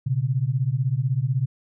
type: beating tone pair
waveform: sine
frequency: 122 / 138 Hz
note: B2 / C#3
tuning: -21 / -7 cents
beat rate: 16 Hz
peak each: -23 dBFS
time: 0.06-1.46 s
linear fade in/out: 10 ms
effects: none